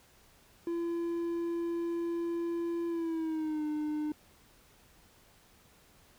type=tone with pitch glide; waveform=triangle; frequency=339.4 to 302.4 Hz; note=F4 to D#4; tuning=-49 to -49 cents; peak=-29 dBFS; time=0.67-4.12 s; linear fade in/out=2 ms; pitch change=-200 cents; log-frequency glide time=2.88-3.65 s; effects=pink hiss -62 dBFS RMS until 6.18 s